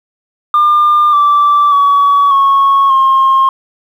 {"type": "tone with pitch steps", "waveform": "sine", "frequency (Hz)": [1200, 1165.8, 1132.6, 1100.4, 1069.1], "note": ["D6", "D6", "C#6", "C#6", "C6"], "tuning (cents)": [37, -13, 37, -13, 37], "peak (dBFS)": -4, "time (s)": [0.54, 3.49], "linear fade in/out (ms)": 2, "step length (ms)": 590, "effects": ["tanh soft clip ceiling -3 dBFS", "7-bit"]}